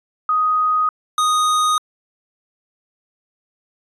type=tone pair in turn; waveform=sine / square; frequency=1249 / 1242.3 Hz; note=D#6 / D#6; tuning=+6 / -3 cents; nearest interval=unison; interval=9 cents; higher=first; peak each=-14 / -15 dBFS; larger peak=first; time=0.29-0.89 / 1.18-1.78 s; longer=neither; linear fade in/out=2 ms; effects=resampled to 24000 Hz